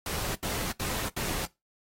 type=noise bursts; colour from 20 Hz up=pink; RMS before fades=-33 dBFS; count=4; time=0.06-1.454 s; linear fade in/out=2 ms; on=290 ms; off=78 ms; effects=noise-tail reverb RT60 0.2 s tail -19 dB re dry + AAC 48 kbps